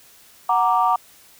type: chord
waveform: sine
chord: Gb augmented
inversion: none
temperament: equal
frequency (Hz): 740 / 932.3 / 1174.7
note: Gb5 / Bb5 / D6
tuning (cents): 0 / 0 / 0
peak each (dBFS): -19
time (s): 0.49-0.96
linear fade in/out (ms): 5
effects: tanh soft clip ceiling -6 dBFS + white hiss -50 dBFS RMS until 1.39 s